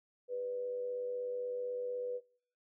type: tone with amplitude modulation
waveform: sine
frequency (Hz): 493.8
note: B4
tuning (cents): 0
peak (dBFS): -33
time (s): 0.28-2.21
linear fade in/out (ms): 50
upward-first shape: sine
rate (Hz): 96.1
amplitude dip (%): 40
effects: noise-tail reverb RT60 0.6 s tail -25 dB re dry